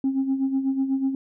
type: tone with tremolo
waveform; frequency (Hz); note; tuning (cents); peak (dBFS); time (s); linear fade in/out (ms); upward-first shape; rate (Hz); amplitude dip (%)
sine; 268.5; C4; +45; -17; 0.04-1.15; 2; sine; 8.1; 65
effects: tanh soft clip ceiling -16 dBFS